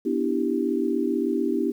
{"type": "chord", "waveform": "sine", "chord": "E minor seventh", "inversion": "second", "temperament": "equal", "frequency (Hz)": [246.9, 293.7, 329.6, 392], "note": ["B3", "D4", "E4", "G4"], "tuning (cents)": [0, 0, 0, 0], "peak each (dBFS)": -27, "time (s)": [0.05, 1.72], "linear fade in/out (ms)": 10, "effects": ["9-bit"]}